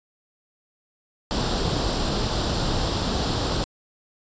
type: noise with comb filter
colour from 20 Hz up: pink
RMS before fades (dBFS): -24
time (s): 1.31-3.64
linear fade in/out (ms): 0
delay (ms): 0.23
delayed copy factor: +0.65
effects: resampled to 16000 Hz